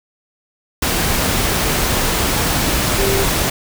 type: tone in noise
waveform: sine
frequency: 391.5 Hz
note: G4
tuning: 2 cents flat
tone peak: -18 dBFS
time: 2.98-3.24 s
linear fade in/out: 5 ms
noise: pink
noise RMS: -17 dBFS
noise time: 0.82-3.5 s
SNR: -4 dB
effects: none